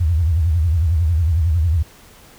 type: tone with vibrato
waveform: sine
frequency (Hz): 82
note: E2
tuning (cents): -9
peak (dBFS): -13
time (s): 0-1.83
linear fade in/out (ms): 10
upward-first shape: sine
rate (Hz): 11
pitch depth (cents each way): 170
effects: pink hiss -46 dBFS RMS until 2.38 s